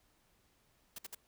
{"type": "noise bursts", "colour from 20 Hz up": "white", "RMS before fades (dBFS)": -45, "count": 3, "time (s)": [0.96, 1.149], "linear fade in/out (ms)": 5, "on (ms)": 25, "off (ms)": 57, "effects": ["pink hiss -72 dBFS RMS until 1.27 s"]}